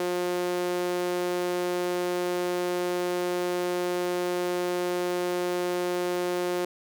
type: tone with high-pass filter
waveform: sawtooth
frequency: 178.1 Hz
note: F3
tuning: 34 cents sharp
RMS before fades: -28 dBFS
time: 0-6.65 s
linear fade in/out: 2 ms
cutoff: 390 Hz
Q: 2.7
effects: none